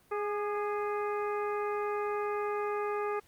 harmonic tone with a mistuned harmonic, 415.3 Hz, G#4, in tune, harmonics 1 / 2 / 3 / 4 / 5 / 6, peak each -32 / -38 / -37 / -46 / -47 / -49 dBFS, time 0.11-3.2 s, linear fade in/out 10 ms, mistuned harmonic 3, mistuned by -34 cents, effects pink hiss -64 dBFS RMS until 3.27 s + Opus 32 kbps

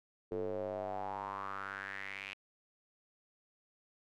square tone with band-pass filter sweep, 49 Hz, G1, in tune, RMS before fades -41 dBFS, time 0.31-2.34 s, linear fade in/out 10 ms, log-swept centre 410 to 2600 Hz, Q 5.3, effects none

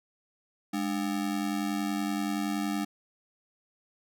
square ring-modulated tone, 251.7 Hz, B3, 33 cents sharp, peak -26 dBFS, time 0.73-2.85 s, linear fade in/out 10 ms, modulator 45.3 Hz, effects none

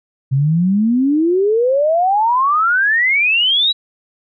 sine exponential sweep, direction up, 129.5 to 3951 Hz, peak -11 dBFS, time 0.31-3.73 s, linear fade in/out 20 ms, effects none

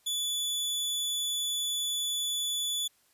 sawtooth tone, 3455 Hz, A7, 32 cents flat, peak -26 dBFS, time 0.06-2.88 s, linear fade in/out 10 ms, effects white hiss -67 dBFS RMS until 3.13 s + resampled to 32000 Hz

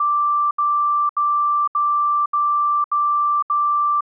sine tone bursts, 1174.7 Hz, D6, in tune, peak -15 dBFS, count 7, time 0-4.008 s, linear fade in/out 5 ms, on 510 ms, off 73 ms, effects none

